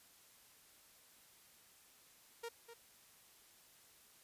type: tone with echo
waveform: sawtooth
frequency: 466.2 Hz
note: A#4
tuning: in tune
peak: -39 dBFS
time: 2.43-2.49 s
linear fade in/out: 10 ms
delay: 250 ms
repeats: 1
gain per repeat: -10 dB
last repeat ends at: 2.74 s
effects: white hiss -65 dBFS RMS until 4.23 s + resampled to 32000 Hz